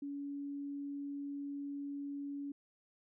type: tone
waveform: sine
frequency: 283.1 Hz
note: C#4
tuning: 37 cents sharp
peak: -39 dBFS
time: 0.02-2.52 s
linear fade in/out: 5 ms
effects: none